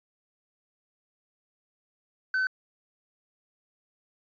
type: tone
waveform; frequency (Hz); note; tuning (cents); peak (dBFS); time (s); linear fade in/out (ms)
triangle; 1522; F#6; +48; -22; 2.34-2.47; 2
effects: resampled to 11025 Hz